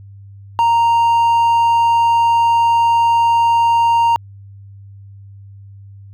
sine tone with hard clipping, 930 Hz, A#5, 4 cents flat, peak -11 dBFS, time 0.59-4.16 s, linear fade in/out 0 ms, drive 3 dB, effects added 99 Hz sine -35 dBFS peak until 6.13 s

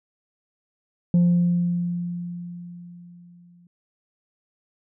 sine tone with exponential decay, 174.5 Hz, F3, 1 cent flat, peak -11 dBFS, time 1.14-3.67 s, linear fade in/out 2 ms, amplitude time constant 550 ms, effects tanh soft clip ceiling -13 dBFS

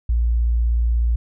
sine tone, 58.2 Hz, A#1, 2 cents flat, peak -15 dBFS, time 0.09-1.16 s, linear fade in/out 5 ms, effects none

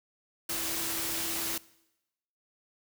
sine tone in noise, 329.6 Hz, E4, in tune, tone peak -43 dBFS, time 0.49-1.58 s, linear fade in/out 5 ms, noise white, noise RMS -33 dBFS, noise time 0.49-1.58 s, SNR -13 dB, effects noise-tail reverb RT60 0.9 s tail -21 dB re dry

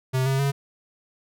square tone with pitch steps, 130.1 / 134.61 / 139.28 Hz, C3 / C3 / C#3, -9 / +50 / +9 cents, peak -21 dBFS, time 0.13-0.52 s, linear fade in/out 20 ms, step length 130 ms, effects none

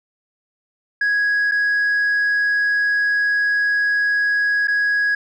sine tone with dropouts, 1661.2 Hz, G#6, in tune, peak -13 dBFS, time 1.01-5.15 s, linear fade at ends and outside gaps 5 ms, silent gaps 1.513-1.518 / 4.673-4.681 s, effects tanh soft clip ceiling -14 dBFS

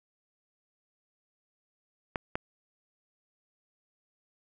clicks, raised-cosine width 0.5 ms, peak -15 dBFS, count 2, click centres 2.158 / 2.355 s, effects none

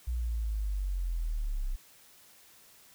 sine linear sweep, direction down, 61 to 31.24 Hz, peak -29 dBFS, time 0.07-1.76 s, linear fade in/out 10 ms, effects white hiss -58 dBFS RMS until 2.94 s

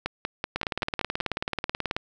two click trains, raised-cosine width 0.3 ms, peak -11 / -11 dBFS, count 7 / 27, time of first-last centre 0.06-1.203 / 0.56-1.965 s, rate 5.25 / 18.5 Hz, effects none

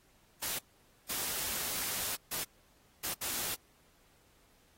white noise bursts at uneven times, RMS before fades -36 dBFS, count 5, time 0.42-0.59 / 1.09-2.16 / 2.31-2.44 / 3.03-3.14 / 3.21-3.55 s, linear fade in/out 10 ms, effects pink hiss -67 dBFS RMS until 4.77 s + AAC 48 kbps

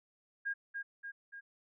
sine tone with echo, 1623 Hz, G#6, 40 cents flat, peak -33 dBFS, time 0.45-0.54 s, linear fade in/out 20 ms, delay 290 ms, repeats 3, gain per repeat -4 dB, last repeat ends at 1.41 s, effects none

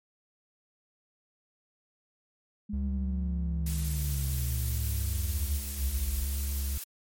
sine linear sweep, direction down, 207.7 to 43.67 Hz, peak -33 dBFS, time 2.69-6.25 s, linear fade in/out 10 ms
triangle tone with vibrato, 69.3 Hz, C#2, in tune, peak -27 dBFS, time 2.73-6.78 s, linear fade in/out 5 ms, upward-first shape sine, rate 2.5 Hz, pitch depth 11 cents each way
blue noise, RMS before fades -38 dBFS, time 3.66-6.84 s, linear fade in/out 5 ms
effects MP3 64 kbps

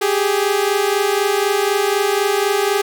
sawtooth tone pair together, 392 / 416 Hz, G4 / G#4, 0 / +3 cents, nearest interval minor second, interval 103 cents, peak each -14 dBFS, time 0.01-2.82 s, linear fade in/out 10 ms, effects none

